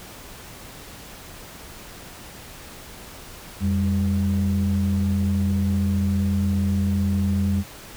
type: tone pair together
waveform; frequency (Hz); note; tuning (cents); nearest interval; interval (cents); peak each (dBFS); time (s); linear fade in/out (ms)
sine; 88.5 / 198.05; F2 / G3; +23 / +18; octave + major second; 1395; -20; 3.6-7.64; 50
effects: tanh soft clip ceiling -14 dBFS + pink hiss -41 dBFS RMS until 7.96 s